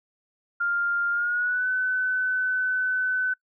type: tone with pitch glide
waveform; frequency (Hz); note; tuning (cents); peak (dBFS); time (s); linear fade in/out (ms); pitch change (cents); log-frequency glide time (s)
sine; 1400 to 1509.2; F6 to F#6; +4 to +34; -22; 0.6-3.34; 10; +130; 1.11-1.68
effects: noise-tail reverb RT60 0.1 s tail -25 dB re dry